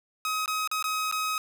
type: tone with dropouts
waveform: sawtooth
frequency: 1267 Hz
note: D#6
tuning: 31 cents sharp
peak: -23 dBFS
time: 0.25-1.38 s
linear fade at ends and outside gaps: 1 ms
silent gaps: 0.459-0.478 / 0.675-0.714 / 0.826-0.841 / 1.114-1.124 s
effects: 9-bit